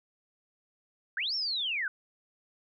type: linear two-way sweep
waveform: sine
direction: up then down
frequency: 1442 to 5540 to 1442 Hz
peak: -29 dBFS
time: 1.17-1.88 s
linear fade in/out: 2 ms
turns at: 1.35 s
effects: none